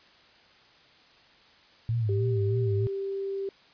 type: tone with vibrato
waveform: sine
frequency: 110 Hz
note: A2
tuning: in tune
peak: -24 dBFS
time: 1.89-2.87 s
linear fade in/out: 0 ms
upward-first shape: sine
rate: 3.2 Hz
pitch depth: 120 cents each way
type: tone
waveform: sine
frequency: 392 Hz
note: G4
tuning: in tune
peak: -29 dBFS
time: 2.09-3.49 s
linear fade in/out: 2 ms
effects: white hiss -57 dBFS RMS until 3.73 s + resampled to 11025 Hz